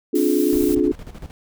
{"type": "chord", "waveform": "sine", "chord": "D half-diminished seventh", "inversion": "third", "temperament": "just", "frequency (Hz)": [264.3, 293.7, 352.4, 422.9], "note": ["C4", "D4", "F4", "Ab4"], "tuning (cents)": [18, 0, 16, 31], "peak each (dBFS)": [-23, -19, -20, -22], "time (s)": [0.13, 0.92], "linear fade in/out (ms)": 10}
{"type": "noise", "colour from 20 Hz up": "blue", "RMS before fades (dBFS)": -32, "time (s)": [0.15, 0.75], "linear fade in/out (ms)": 5}
{"type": "noise with tremolo", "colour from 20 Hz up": "brown", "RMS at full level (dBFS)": -32, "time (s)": [0.53, 1.31], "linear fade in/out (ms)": 0, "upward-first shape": "square", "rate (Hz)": 13, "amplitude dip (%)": 70}
{"effects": []}